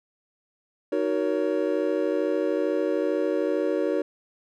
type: chord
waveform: triangle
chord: D# minor seventh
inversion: none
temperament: just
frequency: 311.1 / 373.4 / 466.7 / 560 Hz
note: D#4 / F#4 / A#4 / C#5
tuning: 0 / +16 / +2 / +18 cents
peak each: -26 dBFS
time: 0.92-4.02 s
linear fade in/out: 5 ms
effects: none